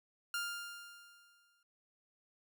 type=tone with exponential decay; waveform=sawtooth; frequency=1400 Hz; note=F6; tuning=4 cents sharp; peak=-31 dBFS; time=0.34-1.63 s; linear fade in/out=2 ms; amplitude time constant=280 ms; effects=none